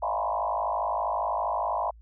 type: tone with frequency modulation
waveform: sine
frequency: 830.6 Hz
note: G#5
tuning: in tune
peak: -25 dBFS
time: 0.02-1.91 s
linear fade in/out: 10 ms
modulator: 52.4 Hz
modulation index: 4.1
effects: added 56 Hz sine -48 dBFS peak until 2.01 s